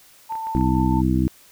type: tone with tremolo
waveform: sine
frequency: 891 Hz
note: A5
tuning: 22 cents sharp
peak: -24 dBFS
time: 0.29-1.02 s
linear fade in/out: 20 ms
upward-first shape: triangle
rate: 6.3 Hz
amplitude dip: 30%
type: clicks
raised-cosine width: 0.5 ms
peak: -27 dBFS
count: 5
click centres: 0.323 / 0.354 / 0.47 / 0.571 / 0.61 s
type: harmonic tone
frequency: 64 Hz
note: C2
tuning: 38 cents flat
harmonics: 1 / 2 / 3 / 4 / 5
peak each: -23 / -23 / -23 / -23 / -23 dBFS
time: 0.55-1.28 s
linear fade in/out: 0 ms
effects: white hiss -51 dBFS RMS until 1.51 s